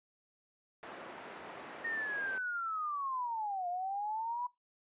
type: band-pass noise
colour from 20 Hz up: pink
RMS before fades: -48 dBFS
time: 0.83-2.38 s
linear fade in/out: 0 ms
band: 360 to 1900 Hz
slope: 12 dB/octave
type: linear two-way sweep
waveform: sine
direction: down then up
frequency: 1857 to 698.5 to 991 Hz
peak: -34 dBFS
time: 1.84-4.47 s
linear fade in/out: 10 ms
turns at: 3.68 s
effects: noise-tail reverb RT60 0.2 s tail -21 dB re dry + resampled to 8000 Hz